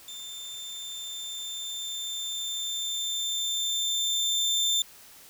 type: tone with level ramp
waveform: 30% pulse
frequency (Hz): 3568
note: A7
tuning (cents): +23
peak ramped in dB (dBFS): -36 to -20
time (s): 0.08-4.82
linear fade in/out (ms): 2
effects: white hiss -51 dBFS RMS until 5.29 s